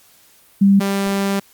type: tone pair in turn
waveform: sine / sawtooth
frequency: 197.5 / 197.5 Hz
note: G3 / G3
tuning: +13 / +13 cents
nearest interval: unison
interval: 0 cents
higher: neither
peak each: -8 / -13 dBFS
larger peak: first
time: 0.61-0.8 / 0.8-1.4 s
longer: second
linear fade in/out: 10 ms
effects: white hiss -51 dBFS RMS until 1.53 s + Opus 48 kbps